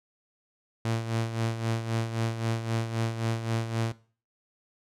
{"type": "tone with tremolo", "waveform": "sawtooth", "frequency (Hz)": 113.8, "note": "A#2", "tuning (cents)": -41, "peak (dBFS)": -21, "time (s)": [0.85, 3.92], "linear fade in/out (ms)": 0, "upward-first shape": "sine", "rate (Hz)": 3.8, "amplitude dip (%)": 65, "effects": ["noise-tail reverb RT60 0.4 s tail -18 dB re dry", "low-pass 9000 Hz 12 dB/octave"]}